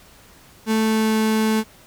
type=tone with pitch glide; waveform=35% pulse; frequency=220 to 218.6 Hz; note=A3 to A3; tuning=0 to -11 cents; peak=-15 dBFS; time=0.66-1.64 s; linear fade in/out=50 ms; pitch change=-11 cents; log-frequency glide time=0.82-1.18 s; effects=pink hiss -49 dBFS RMS until 1.86 s